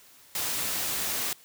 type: noise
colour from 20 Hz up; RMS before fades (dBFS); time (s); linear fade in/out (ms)
white; -30; 0.35-1.33; 2
effects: white hiss -55 dBFS RMS until 1.44 s + high-pass 60 Hz 12 dB/octave